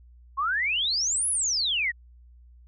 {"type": "exponential two-way sweep", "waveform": "sine", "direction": "up then down", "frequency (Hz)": [1046.5, 11010, 1825], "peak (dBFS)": -23, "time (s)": [0.37, 1.92], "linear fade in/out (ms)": 20, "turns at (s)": 1.29, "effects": ["added 60 Hz sine -49 dBFS peak until 2.67 s"]}